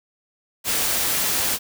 white noise, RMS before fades -22 dBFS, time 0.64-1.59 s, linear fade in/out 50 ms, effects none

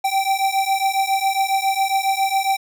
square beating tone pair, 774 / 781.3 Hz, G5 / G5, -22 / -6 cents, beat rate 7.3 Hz, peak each -21 dBFS, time 0.04-2.57 s, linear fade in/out 10 ms, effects none

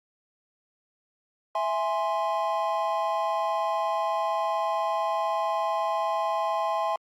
triangle chord, E augmented, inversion none, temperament equal, 659.3 / 830.6 / 1046.5 Hz, E5 / G#5 / B#5, 0 / 0 / 0 cents, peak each -27 dBFS, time 1.55-6.96 s, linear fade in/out 2 ms, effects Opus 48 kbps

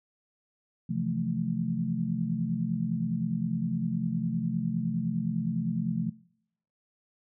sine chord, F major seventh, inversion second, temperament equal, 130.81 / 164.81 / 174.61 / 220 Hz, C3 / E3 / F3 / A3, 0 / 0 / 0 / 0 cents, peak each -35 / -34 / -31 / -32 dBFS, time 0.89-6.1 s, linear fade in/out 10 ms, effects noise-tail reverb RT60 0.7 s tail -22 dB re dry

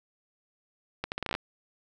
accelerating click train, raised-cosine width 0.3 ms, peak -15 dBFS, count 10, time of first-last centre 1.04-1.351 s, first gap 79 ms, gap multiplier 0.77, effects none

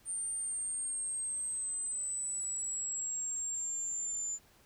sine exponential sweep, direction down, 8940 to 7090 Hz, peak -34 dBFS, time 0.05-4.39 s, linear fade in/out 50 ms, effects pink hiss -64 dBFS RMS until 4.65 s

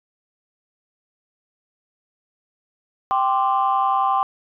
sine chord, G suspended fourth, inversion none, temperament just, 784 / 1045.3 / 1176 Hz, G5 / C6 / D6, 0 / -2 / +2 cents, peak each -19 / -20 / -22 dBFS, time 3.11-4.23 s, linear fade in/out 0 ms, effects tanh soft clip ceiling -9 dBFS

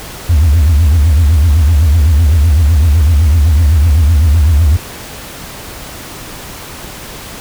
sine tone with vibrato, 77.78 Hz, D#2, in tune, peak -3 dBFS, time 0.29-4.77 s, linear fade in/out 10 ms, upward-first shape triangle, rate 7.9 Hz, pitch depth 240 cents each way, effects tanh soft clip ceiling -3 dBFS + pink hiss -28 dBFS RMS until 7.4 s

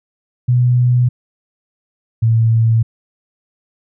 sine tone pair in turn, 123.47 / 113.49 Hz, B2 / A#2, 0 / -46 cents, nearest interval minor second, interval 146 cents, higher first, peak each -9 dBFS, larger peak neither, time 0.48-1.09 / 2.22-2.83 s, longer neither, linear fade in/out 10 ms, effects none

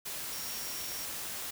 sine tone in noise, 5588 Hz, F8, in tune, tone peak -43 dBFS, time 0.32-1.05 s, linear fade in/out 10 ms, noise white, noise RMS -39 dBFS, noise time 0.05-1.51 s, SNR -7 dB, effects none

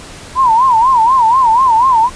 sine tone with vibrato, 971 Hz, B5, 30 cents flat, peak -6 dBFS, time 0.35-2.1 s, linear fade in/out 50 ms, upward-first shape sine, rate 4.1 Hz, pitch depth 170 cents each way, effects pink hiss -32 dBFS RMS until 2.15 s + resampled to 22050 Hz

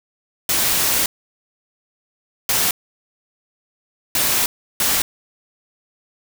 white noise bursts at uneven times, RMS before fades -18 dBFS, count 4, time 0.49-1.06 / 2.49-2.71 / 4.15-4.46 / 4.8-5.02 s, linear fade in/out 2 ms, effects none

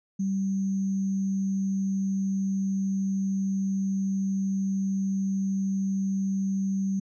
sine tone with sample-and-hold, 193.8 Hz, G3, 20 cents flat, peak -24 dBFS, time 0.19-7 s, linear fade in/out 10 ms, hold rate 6300 Hz, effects resampled to 24000 Hz

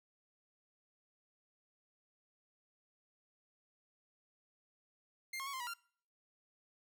sawtooth tone with pitch steps, 2109 / 1080 / 1117 / 1047 / 968 / 1386 Hz, C7 / C#6 / C#6 / C6 / B5 / F6, +13 / -45 / +13 / +1 / -35 / -14 cents, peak -37 dBFS, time 5.33-5.738 s, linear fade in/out 5 ms, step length 68 ms, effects noise-tail reverb RT60 0.5 s tail -23 dB re dry

